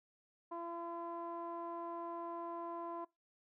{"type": "tone with low-pass filter", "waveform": "sawtooth", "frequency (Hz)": 339.4, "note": "F4", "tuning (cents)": -49, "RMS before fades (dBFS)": -44, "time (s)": [0.51, 3.05], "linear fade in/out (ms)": 10, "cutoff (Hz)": 930, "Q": 7.6, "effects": ["noise-tail reverb RT60 0.2 s tail -22 dB re dry"]}